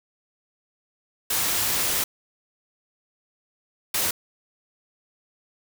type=noise bursts at uneven times; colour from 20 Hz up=white; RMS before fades=-24 dBFS; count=2; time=1.3-2.04 / 3.94-4.11 s; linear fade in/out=5 ms; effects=none